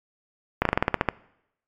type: slowing click train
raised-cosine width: 0.5 ms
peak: -4 dBFS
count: 10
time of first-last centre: 0.62-1.087 s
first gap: 33 ms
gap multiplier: 1.11
effects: noise-tail reverb RT60 0.8 s tail -22 dB re dry + MP3 96 kbps